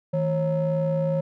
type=ring-modulated tone; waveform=triangle; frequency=191.5 Hz; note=G3; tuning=40 cents flat; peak=-16 dBFS; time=0.13-1.21 s; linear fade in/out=10 ms; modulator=352 Hz; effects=none